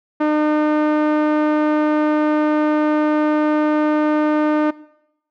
sawtooth tone with low-pass filter, 303.3 Hz, D#4, 44 cents flat, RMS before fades -17 dBFS, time 0.2-4.71 s, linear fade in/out 10 ms, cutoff 1400 Hz, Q 0.91, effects noise-tail reverb RT60 0.8 s tail -20 dB re dry

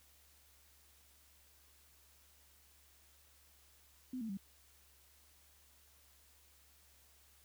sine tone with pitch steps, 254.8 / 223.1 / 195.35 Hz, C4 / A3 / G3, -46 / +24 / -6 cents, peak -39 dBFS, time 4.13-4.373 s, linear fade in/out 5 ms, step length 81 ms, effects added 70 Hz sine -70 dBFS peak until 7.44 s + white hiss -67 dBFS RMS until 7.44 s

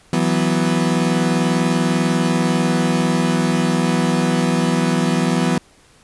35% pulse chord, E suspended second, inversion none, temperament equal, 164.81 / 185 / 246.9 Hz, E3 / F#3 / B3, 0 / 0 / 0 cents, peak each -18 dBFS, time 0.13-5.58 s, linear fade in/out 2 ms, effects pink hiss -51 dBFS RMS until 6.03 s + resampled to 24000 Hz

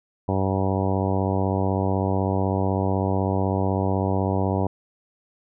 harmonic tone, 96 Hz, G2, 36 cents flat, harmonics 1 / 2 / 3 / 4 / 5 / 6 / 7 / 8 / 9 / 10, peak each -24 / -27 / -29 / -30 / -31 / -32 / -32 / -33 / -34 / -34 dBFS, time 0.28-4.67 s, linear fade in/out 5 ms, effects none

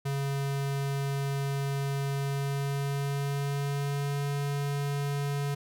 square tone with pitch glide, 139 to 142.08 Hz, C#3 to C#3, +5 to +43 cents, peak -29 dBFS, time 0.05-5.55 s, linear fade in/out 10 ms, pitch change +38 cents, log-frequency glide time 2.16-4.3 s, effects none

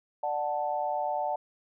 sine chord, D major, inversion none, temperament equal with one note detuned, 591.4 / 740 / 880 Hz, D5 / F#5 / A5, +12 / 0 / 0 cents, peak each -33 / -31 / -32 dBFS, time 0.23-1.36 s, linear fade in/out 5 ms, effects none

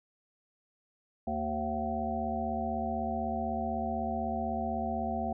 harmonic tone, 76 Hz, D#2, 40 cents flat, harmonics 1 / 3 / 5 / 7 / 9 / 10, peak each -40 / -35 / -43 / -43 / -35 / -36 dBFS, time 1.27-5.33 s, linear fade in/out 5 ms, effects none

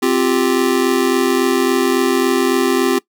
square chord, C suspended fourth, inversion none, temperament just, 261.6 / 348.8 / 392.4 Hz, C4 / F4 / G4, 0 / -2 / +2 cents, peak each -18 dBFS, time 0.02-2.99 s, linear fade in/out 10 ms, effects noise-tail reverb RT60 0.1 s tail -21 dB re dry

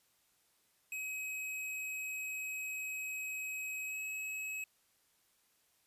square tone with pitch glide, 2543 to 2565 Hz, D#7 to E7, +37 to -48 cents, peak -39 dBFS, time 0.92-4.64 s, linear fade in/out 2 ms, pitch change +15 cents, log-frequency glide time 3.86-3.98 s, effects white hiss -73 dBFS RMS until 5.86 s + resampled to 32000 Hz

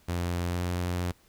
sawtooth tone with pitch glide, 87.31 to 88.73 Hz, F2 to F2, 0 to +28 cents, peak -24 dBFS, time 0.08-1.12 s, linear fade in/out 10 ms, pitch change +28 cents, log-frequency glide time 0.47-0.6 s, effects pink hiss -62 dBFS RMS until 1.28 s

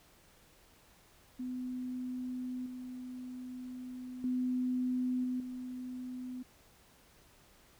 sine tone with level steps, 252.2 Hz, B3, 36 cents sharp, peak -36 / -41 / -30 / -32 / -39 dBFS, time 1.39-6.43 s, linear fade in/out 10 ms, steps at 2.66 / 4.24 / 5.24 / 5.4 s, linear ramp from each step 2 ms, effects pink hiss -63 dBFS RMS until 7.79 s

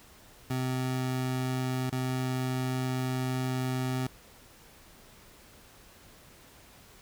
25% pulse tone with dropouts, 128.8 Hz, C3, 27 cents flat, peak -25 dBFS, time 0.5-4.07 s, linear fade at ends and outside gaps 5 ms, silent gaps 1.899-1.923 s, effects pink hiss -55 dBFS RMS until 7.01 s

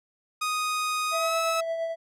sawtooth tone with pitch glide, 1244.5 to 1298.8 Hz, D#6 to E6, 0 to -26 cents, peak -22 dBFS, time 0.41-1.61 s, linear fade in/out 10 ms, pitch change +74 cents, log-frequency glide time 1.1-1.37 s
triangle tone with tremolo, 659.3 Hz, E5, in tune, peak -23 dBFS, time 1.11-1.96 s, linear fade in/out 50 ms, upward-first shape triangle, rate 8.7 Hz, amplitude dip 45%
effects low-pass 12000 Hz 12 dB/octave

